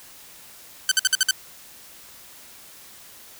10% pulse tone bursts, 1532 Hz, G6, 40 cents flat, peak -7 dBFS, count 6, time 0.89-1.31 s, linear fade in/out 2 ms, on 25 ms, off 54 ms, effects white hiss -46 dBFS RMS until 3.39 s

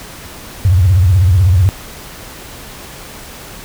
sine tone with vibrato, 91.7 Hz, F#2, 15 cents flat, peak -6 dBFS, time 0.65-1.69 s, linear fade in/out 0 ms, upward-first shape triangle, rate 16 Hz, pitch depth 240 cents each way, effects pink hiss -32 dBFS RMS until 3.64 s

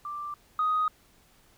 sine tone pair in turn, 1179 / 1249.1 Hz, D6 / D#6, +6 / +6 cents, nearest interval minor second, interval 100 cents, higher second, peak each -33 / -22 dBFS, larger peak second, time 0.05-0.34 / 0.59-0.88 s, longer neither, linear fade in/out 2 ms, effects tanh soft clip ceiling -19 dBFS + pink hiss -61 dBFS RMS until 1.57 s

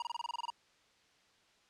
square tone bursts, 949 Hz, A#5, 31 cents sharp, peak -36 dBFS, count 11, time 0-0.502 s, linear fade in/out 2 ms, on 22 ms, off 26 ms, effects white hiss -68 dBFS RMS until 1.69 s + low-pass 5000 Hz 12 dB/octave

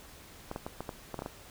clicks, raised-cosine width 1 ms, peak -22 dBFS, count 9, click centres 0.514 / 0.561 / 0.665 / 0.806 / 0.892 / 1.143 / 1.191 / 1.221 / 1.261 s, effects pink hiss -52 dBFS RMS until 1.5 s

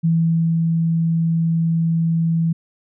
sine tone with ADSR envelope, 164.81 Hz, E3, in tune, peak -13 dBFS, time 0.03-2.53 s, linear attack 20 ms, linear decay 520 ms, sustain -2 dB, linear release 9 ms, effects none

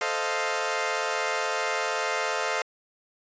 15% pulse chord, F dominant seventh, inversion first, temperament equal, 440 / 523.3 / 622.3 / 698.5 Hz, A4 / C5 / Eb5 / F5, 0 / 0 / 0 / 0 cents, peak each -25 dBFS, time 0.01-2.62 s, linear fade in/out 2 ms, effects resampled to 16000 Hz

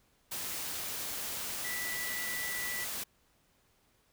sine tone in noise, 1969 Hz, B6, 6 cents flat, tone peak -37 dBFS, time 1.64-2.85 s, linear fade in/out 10 ms, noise white, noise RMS -38 dBFS, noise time 0.31-3.04 s, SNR -2 dB, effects pink hiss -70 dBFS RMS until 4.12 s

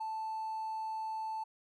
triangle tone with hard clipping, 880 Hz, A5, in tune, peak -36 dBFS, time 0-1.44 s, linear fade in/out 10 ms, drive 4 dB, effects none

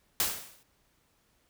white noise with exponential decay, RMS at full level -25 dBFS, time 0.2-0.63 s, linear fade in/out 1 ms, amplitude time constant 93 ms, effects pink hiss -70 dBFS RMS until 1.49 s

